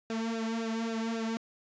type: tone with flanger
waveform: sawtooth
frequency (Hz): 226.2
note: A3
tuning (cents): +48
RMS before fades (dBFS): -33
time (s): 0.1-1.37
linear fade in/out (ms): 0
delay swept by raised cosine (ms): 0.93 to 2.93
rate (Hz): 3.7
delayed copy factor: -0.85
effects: resampled to 16000 Hz + 11-bit